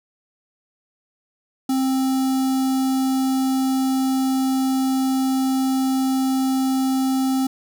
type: tone with notch filter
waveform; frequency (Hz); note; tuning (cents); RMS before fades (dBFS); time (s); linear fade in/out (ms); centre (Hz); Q
square; 263.7; C4; +14; -20; 1.69-7.47; 5; 2100; 0.7
effects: none